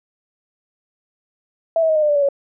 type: tone with pitch steps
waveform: sine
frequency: 659.3 / 643.9 / 628.8 / 614.1 / 599.7 / 585.7 / 572 / 558.6 Hz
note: E5 / E5 / D#5 / D#5 / D5 / D5 / D5 / C#5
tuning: 0 / -41 / +18 / -23 / +36 / -5 / -46 / +13 cents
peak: -13 dBFS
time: 1.76-2.288 s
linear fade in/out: 2 ms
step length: 66 ms
effects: none